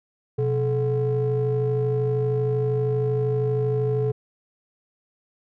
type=ring-modulated tone; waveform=triangle; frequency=152.2 Hz; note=D#3; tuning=38 cents flat; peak=-15 dBFS; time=0.38-4.12 s; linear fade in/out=10 ms; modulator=278 Hz; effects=none